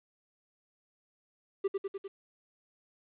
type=tone with echo; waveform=triangle; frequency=392.6 Hz; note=G4; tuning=3 cents sharp; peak=-24 dBFS; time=1.64-1.68 s; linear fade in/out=10 ms; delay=100 ms; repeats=4; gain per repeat=-3 dB; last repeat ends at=2.08 s; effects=resampled to 8000 Hz + 10-bit

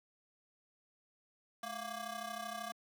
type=ring-modulated tone; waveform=20% pulse; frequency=463.1 Hz; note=A#4; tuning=11 cents flat; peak=-32 dBFS; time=1.63-2.72 s; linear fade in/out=2 ms; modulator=248 Hz; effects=high-pass 300 Hz 12 dB/octave

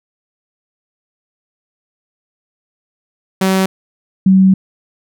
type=tone pair in turn; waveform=sawtooth / sine; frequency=190 / 190 Hz; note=F#3 / F#3; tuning=+46 / +46 cents; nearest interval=unison; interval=0 cents; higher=neither; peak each=-7 / -5 dBFS; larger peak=second; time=3.41-3.66 / 4.26-4.54 s; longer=second; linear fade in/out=5 ms; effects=none

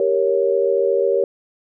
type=chord; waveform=sine; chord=G diminished; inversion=none; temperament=equal; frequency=392 / 466.2 / 554.4 Hz; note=G4 / Bb4 / Db5; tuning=0 / 0 / 0 cents; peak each=-19 dBFS; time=0-1.24 s; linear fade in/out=2 ms; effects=none

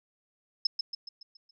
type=tone with echo; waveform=sine; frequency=5190 Hz; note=E8; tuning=28 cents flat; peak=-21 dBFS; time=0.65-0.67 s; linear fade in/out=5 ms; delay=140 ms; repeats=6; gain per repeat=-6 dB; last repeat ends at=1.51 s; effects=none

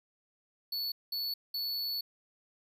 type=tone bursts at uneven times; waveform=square; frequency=4435 Hz; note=C#8; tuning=in tune; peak=-33 dBFS; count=3; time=0.72-0.92 / 1.12-1.34 / 1.54-2.01 s; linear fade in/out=5 ms; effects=none

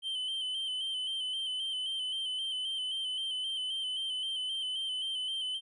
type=tone with vibrato; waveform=triangle; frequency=3081 Hz; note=G7; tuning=31 cents flat; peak=-31 dBFS; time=0.02-5.61 s; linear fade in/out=50 ms; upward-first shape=square; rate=3.8 Hz; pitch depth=34 cents each way; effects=resampled to 24000 Hz

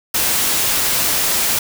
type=noise; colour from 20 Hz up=white; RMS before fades=-17 dBFS; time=0.14-1.59 s; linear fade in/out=5 ms; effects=none

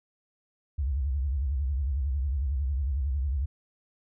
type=tone with vibrato; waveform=sine; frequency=68.3 Hz; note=C#2; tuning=25 cents flat; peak=-25 dBFS; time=0.78-3.46 s; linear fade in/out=10 ms; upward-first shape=sine; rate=11 Hz; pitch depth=180 cents each way; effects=none

